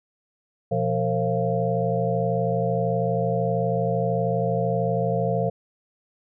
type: tone cluster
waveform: sine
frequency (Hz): 121 / 173.8 / 455.6 / 534 / 687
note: B2 / F3 / A#4 / C5 / F5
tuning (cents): -35 / -8 / -40 / +35 / -29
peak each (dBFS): -27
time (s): 0.71-5.5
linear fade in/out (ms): 10
effects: none